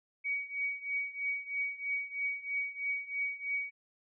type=tone with tremolo; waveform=sine; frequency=2257 Hz; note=C#7; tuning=31 cents sharp; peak=-29 dBFS; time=0.24-3.71 s; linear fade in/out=20 ms; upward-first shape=triangle; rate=3.1 Hz; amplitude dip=90%; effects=none